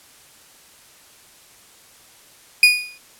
35% pulse tone with exponential decay, 2462 Hz, D#7, 19 cents flat, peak -4 dBFS, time 2.63-2.98 s, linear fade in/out 2 ms, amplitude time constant 74 ms, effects white hiss -49 dBFS RMS until 3.19 s + low-pass 12000 Hz 12 dB/octave

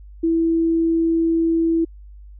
sine tone, 329.6 Hz, E4, in tune, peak -15 dBFS, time 0.23-1.85 s, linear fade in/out 10 ms, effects added 50 Hz sine -38 dBFS peak until 2.39 s

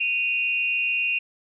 sine tone pair together, 2489 / 2762 Hz, D#7 / F7, 0 / -20 cents, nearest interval major second, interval 180 cents, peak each -24 dBFS, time 0-1.19 s, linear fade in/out 10 ms, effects none

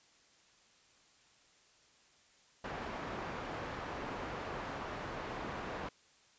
white low-pass noise, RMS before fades -42 dBFS, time 2.64-5.89 s, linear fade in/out 5 ms, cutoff 1200 Hz, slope 12 dB/octave, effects white hiss -66 dBFS RMS until 6.38 s + resampled to 16000 Hz

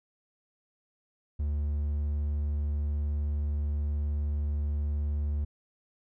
triangle tone, 73.42 Hz, D2, in tune, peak -25 dBFS, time 1.39-5.45 s, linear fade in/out 10 ms, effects none

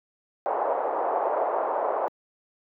pink band-pass noise, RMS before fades -26 dBFS, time 0.46-2.08 s, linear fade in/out 0 ms, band 510 to 910 Hz, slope 24 dB/octave, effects high-pass 300 Hz 12 dB/octave

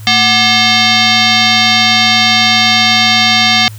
sine tone with frequency modulation, 742 Hz, F#5, 5 cents sharp, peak -6 dBFS, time 0.07-3.68 s, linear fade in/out 0 ms, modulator 965 Hz, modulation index 4.5, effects added 107 Hz sine -26 dBFS peak until 3.78 s + white hiss -39 dBFS RMS until 3.78 s

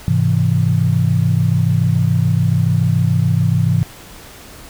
sine chord, Ab augmented, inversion none, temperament equal, 103.83 / 130.81 / 164.81 Hz, Ab2 / C3 / E3, 0 / 0 / 0 cents, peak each -16 dBFS, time 0.08-3.83 s, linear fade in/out 0 ms, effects pink hiss -38 dBFS RMS until 4.69 s

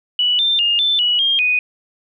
sine tone with pitch steps, 2950 / 3581 / 2830 / 3534 / 2929 / 3217 / 2486 Hz, F#7 / A7 / F7 / A7 / F#7 / G7 / D#7, -6 / +30 / +22 / +7 / -18 / +44 / -2 cents, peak -13 dBFS, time 0.19-1.59 s, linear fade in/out 2 ms, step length 200 ms, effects none

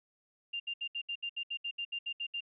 sine tone bursts, 2794 Hz, F7, in tune, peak -34 dBFS, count 14, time 0.53-2.407 s, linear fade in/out 10 ms, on 70 ms, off 69 ms, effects none

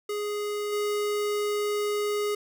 square tone with level steps, 415.3 Hz, G#4, in tune, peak -29 / -26 dBFS, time 0.09-2.35 s, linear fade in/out 5 ms, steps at 0.72 s, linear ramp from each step 10 ms, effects none

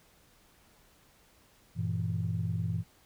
sine chord, E diminished, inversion first, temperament equal with one note detuned, 96.59 / 116.54 / 164.81 Hz, G2 / Bb2 / E3, -25 / 0 / 0 cents, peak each -33 dBFS, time 1.75-2.84 s, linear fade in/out 50 ms, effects tanh soft clip ceiling -21 dBFS + pink hiss -63 dBFS RMS until 3.05 s

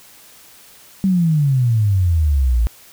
sine exponential sweep, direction down, 196.5 to 55 Hz, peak -12 dBFS, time 1.04-2.67 s, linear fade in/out 0 ms, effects white hiss -45 dBFS RMS until 2.92 s

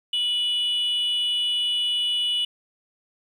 sine tone pair together, 2943 / 3454 Hz, F#7 / A7, -10 / -33 cents, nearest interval minor third, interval 277 cents, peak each -20 / -28 dBFS, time 0.13-2.45 s, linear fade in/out 5 ms, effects tanh soft clip ceiling -18 dBFS + 9-bit

